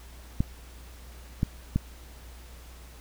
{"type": "clicks", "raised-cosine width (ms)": 5, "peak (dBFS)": -11, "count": 3, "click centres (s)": [0.405, 1.431, 1.76], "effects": ["added 60 Hz sine -45 dBFS peak until 3 s", "pink hiss -52 dBFS RMS until 3 s"]}